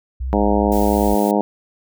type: tone with vibrato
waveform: sine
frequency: 61.5 Hz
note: B1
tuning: 7 cents flat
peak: -21 dBFS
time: 0.2-1.15 s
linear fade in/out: 10 ms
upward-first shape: triangle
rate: 3 Hz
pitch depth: 110 cents each way
type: harmonic tone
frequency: 103.1 Hz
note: G#2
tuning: 12 cents flat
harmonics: 2 / 3 / 4 / 5 / 6 / 7 / 8 / 9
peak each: -19 / -21 / -22 / -23 / -24 / -24 / -25 / -26 dBFS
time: 0.33-1.41 s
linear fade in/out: 0 ms
type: noise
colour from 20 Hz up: blue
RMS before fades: -33 dBFS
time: 0.72-1.31 s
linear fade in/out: 0 ms
effects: none